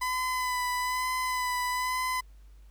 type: tone with vibrato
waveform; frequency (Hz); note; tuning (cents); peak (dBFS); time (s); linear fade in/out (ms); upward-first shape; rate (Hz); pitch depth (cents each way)
30% pulse; 1005; B5; +30; -25; 0.01-2.21; 10; sine; 1.1; 22
effects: added 50 Hz sine -49 dBFS peak until 2.7 s + pink hiss -68 dBFS RMS until 2.7 s